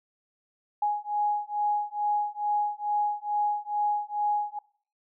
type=beating tone pair; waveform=sine; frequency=830.6 / 832.9 Hz; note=G#5 / G#5; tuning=0 / +5 cents; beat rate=2.3 Hz; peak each=-28 dBFS; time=0.82-4.59 s; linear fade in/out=5 ms; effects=noise-tail reverb RT60 0.5 s tail -22 dB re dry